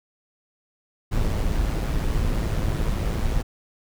brown noise with amplitude modulation, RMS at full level -21 dBFS, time 1.11-3.43 s, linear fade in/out 20 ms, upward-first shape sine, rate 110 Hz, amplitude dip 45%, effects none

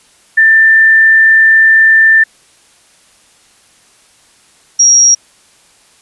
sine tone pair in turn, 1782 / 5657 Hz, A6 / F8, +22 / +21 cents, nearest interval octave + minor sixth, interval 1999 cents, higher second, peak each -3 dBFS, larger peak neither, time 0.37-2.24 / 4.79-5.15 s, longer first, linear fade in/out 10 ms, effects white hiss -47 dBFS RMS until 6.01 s + resampled to 24000 Hz

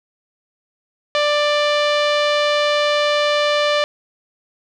sawtooth tone with low-pass filter, 590 Hz, D5, 8 cents sharp, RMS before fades -17 dBFS, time 1.15-3.84 s, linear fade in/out 0 ms, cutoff 3800 Hz, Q 1.8, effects none

